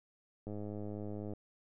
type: click train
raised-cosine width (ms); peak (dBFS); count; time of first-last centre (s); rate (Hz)
2; -30; 91; 0.47-1.335; 104
effects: none